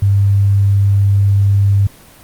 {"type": "tone", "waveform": "sine", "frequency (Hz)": 99.6, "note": "G2", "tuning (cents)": 28, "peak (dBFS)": -8, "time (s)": [0.02, 1.87], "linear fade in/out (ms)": 5, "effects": ["pink hiss -41 dBFS RMS until 2.23 s", "Opus 24 kbps"]}